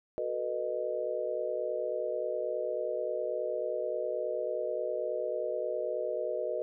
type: chord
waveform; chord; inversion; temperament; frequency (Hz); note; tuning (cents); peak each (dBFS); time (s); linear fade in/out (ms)
sine; B dominant seventh; second; just; 370.4 / 444.5 / 493.9 / 617.4; F#4 / A4 / B4 / D#5; +2 / +18 / 0 / -14; -39 / -38 / -35 / -34; 0.18-6.62; 0
effects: none